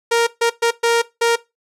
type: tone bursts at uneven times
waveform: sawtooth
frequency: 466.2 Hz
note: A#4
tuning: in tune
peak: -9 dBFS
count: 5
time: 0.11-0.27 / 0.41-0.5 / 0.62-0.71 / 0.83-1.02 / 1.21-1.36 s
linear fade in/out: 10 ms
effects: noise-tail reverb RT60 0.2 s tail -18 dB re dry + low-pass 10000 Hz 12 dB/octave